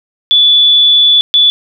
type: tone bursts at uneven times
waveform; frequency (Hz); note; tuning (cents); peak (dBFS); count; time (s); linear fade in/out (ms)
sine; 3455; A7; -32; -4; 2; 0.31-1.21 / 1.34-1.5; 0
effects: none